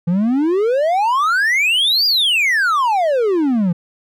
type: exponential two-way sweep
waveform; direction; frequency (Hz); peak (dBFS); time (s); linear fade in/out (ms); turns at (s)
triangle; up then down; 164.81 to 4930 to 164.81; -11; 0.07-3.73; 10; 2.06
effects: none